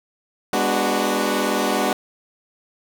15% pulse chord, G# half-diminished seventh, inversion none, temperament equal with one note detuned, 204.2 / 246.9 / 293.7 / 370 Hz, G#3 / B3 / D4 / F#4, -29 / 0 / 0 / 0 cents, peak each -18 dBFS, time 0.53-1.93 s, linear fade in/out 2 ms, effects none

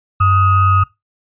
triangle ring-modulated tone, 674 Hz, E5, 38 cents sharp, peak -4 dBFS, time 0.2-0.84 s, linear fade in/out 10 ms, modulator 579 Hz, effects noise-tail reverb RT60 0.2 s tail -21 dB re dry + resampled to 8000 Hz

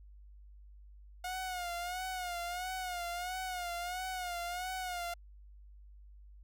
sawtooth tone with vibrato, 720 Hz, F#5, 47 cents flat, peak -33 dBFS, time 1.24-5.14 s, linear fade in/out 5 ms, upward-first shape sine, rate 1.5 Hz, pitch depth 70 cents each way, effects added 50 Hz sine -52 dBFS peak until 6.43 s

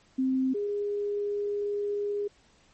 sine tone pair in turn, 261.6 / 409.8 Hz, C4 / G#4, 0 / -23 cents, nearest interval minor sixth, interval 777 cents, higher second, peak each -23 / -27 dBFS, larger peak first, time 0.18-0.54 / 0.54-2.28 s, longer second, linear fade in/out 10 ms, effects pink hiss -62 dBFS RMS until 2.73 s + MP3 32 kbps

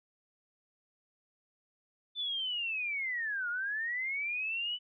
sine linear two-way sweep, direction down then up, 3544 to 1400 to 2998 Hz, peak -32 dBFS, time 2.15-4.79 s, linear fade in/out 50 ms, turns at 3.49 s, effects none

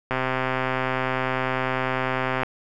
click train, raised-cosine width 0.5 ms, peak -9 dBFS, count 303, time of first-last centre 0.11-2.433 s, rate 130 Hz, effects none

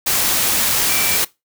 sine tone in noise, 2331 Hz, D7, 14 cents flat, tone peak -24 dBFS, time 0.89-1.17 s, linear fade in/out 10 ms, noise white, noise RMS -17 dBFS, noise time 0.06-1.25 s, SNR -10 dB, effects noise-tail reverb RT60 0.2 s tail -20 dB re dry

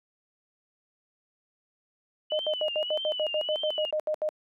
sine tone with vibrato, 2960 Hz, F#7, in tune, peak -31 dBFS, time 2.3-3.91 s, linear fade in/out 10 ms, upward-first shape triangle, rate 1.7 Hz, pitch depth 110 cents each way
sine tone bursts, 614 Hz, D#5, 23 cents flat, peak -24 dBFS, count 14, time 2.32-4.289 s, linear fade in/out 0 ms, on 71 ms, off 75 ms
effects high-pass 400 Hz 12 dB/octave

